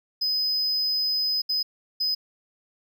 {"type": "tone bursts at uneven times", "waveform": "triangle", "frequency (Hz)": 5030, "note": "D#8", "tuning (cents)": 18, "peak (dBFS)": -21, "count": 3, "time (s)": [[0.21, 1.42], [1.49, 1.63], [2, 2.15]], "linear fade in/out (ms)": 10, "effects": []}